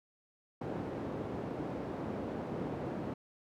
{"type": "band-pass noise", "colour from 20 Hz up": "white", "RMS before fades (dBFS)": -39, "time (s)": [0.61, 3.14], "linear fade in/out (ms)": 5, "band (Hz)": [110, 440], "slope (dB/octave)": 12, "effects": []}